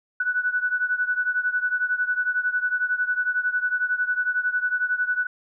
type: beating tone pair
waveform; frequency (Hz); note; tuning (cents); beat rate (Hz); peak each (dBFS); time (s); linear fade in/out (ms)
sine; 1480 / 1491; F#6 / F#6; 0 / +13; 11; -23 / -26; 0.2-5.27; 5
effects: none